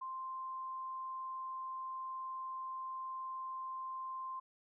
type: tone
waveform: sine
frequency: 1046.5 Hz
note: C6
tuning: in tune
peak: -40 dBFS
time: 0.01-4.4 s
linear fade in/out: 10 ms
effects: none